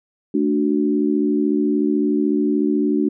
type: chord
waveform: sine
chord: D major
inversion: second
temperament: equal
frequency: 220 / 293.7 / 370 Hz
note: A3 / D4 / F#4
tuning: 0 / 0 / 0 cents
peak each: -21 / -18 / -22 dBFS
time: 0.34-3.09 s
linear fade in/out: 5 ms
effects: none